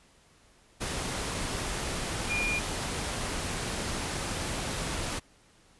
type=tone in noise; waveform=sine; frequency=2420 Hz; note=D#7; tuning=49 cents flat; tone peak=-28 dBFS; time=2.29-2.6 s; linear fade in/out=20 ms; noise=pink; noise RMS=-33 dBFS; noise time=0.8-5.2 s; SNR=+2 dB; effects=pink hiss -61 dBFS RMS until 5.79 s + resampled to 24000 Hz